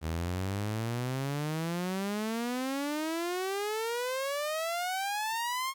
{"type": "exponential sweep", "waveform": "sawtooth", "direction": "up", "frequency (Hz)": [77.78, 1086], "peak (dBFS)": -27, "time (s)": [0.01, 5.74], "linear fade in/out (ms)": 50, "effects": ["11-bit"]}